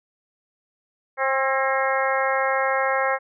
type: harmonic tone with a mistuned harmonic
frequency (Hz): 266.8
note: C4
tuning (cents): +34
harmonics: 2 / 3 / 4 / 5 / 6 / 7 / 8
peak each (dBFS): -24 / -26 / -27 / -28 / -29 / -29 / -30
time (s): 1.17-3.19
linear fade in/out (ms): 50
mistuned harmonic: 6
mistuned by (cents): +28
effects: none